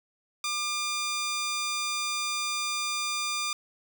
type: tone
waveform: 10% pulse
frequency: 1200 Hz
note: D6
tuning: 37 cents sharp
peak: -20 dBFS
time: 0.44-3.53 s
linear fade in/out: 2 ms
effects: none